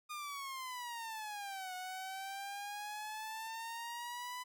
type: exponential two-way sweep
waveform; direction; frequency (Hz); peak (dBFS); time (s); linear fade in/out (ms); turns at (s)
sawtooth; down then up; 1225 to 732 to 1002; -38; 0.09-4.44; 20; 1.74
effects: none